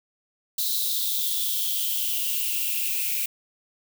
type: noise with high-pass filter sweep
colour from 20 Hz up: violet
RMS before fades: -26 dBFS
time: 0.58-3.26 s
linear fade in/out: 5 ms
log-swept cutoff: 4000 to 2400 Hz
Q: 7.8
effects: none